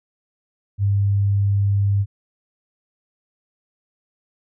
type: tone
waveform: sine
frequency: 100 Hz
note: G2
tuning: 35 cents sharp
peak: -15 dBFS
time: 0.78-2.06 s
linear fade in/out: 50 ms
effects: none